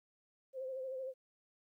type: tone with vibrato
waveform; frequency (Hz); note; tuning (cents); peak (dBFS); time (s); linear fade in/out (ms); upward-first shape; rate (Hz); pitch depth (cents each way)
sine; 523.3; C5; 0; -39; 0.53-1.14; 50; sine; 13; 43
effects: 13-bit